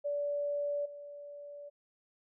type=tone with level steps; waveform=sine; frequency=578 Hz; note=D5; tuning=28 cents flat; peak=-31 / -44 dBFS; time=0.04-1.7 s; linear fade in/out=20 ms; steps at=0.85 s; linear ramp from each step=10 ms; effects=none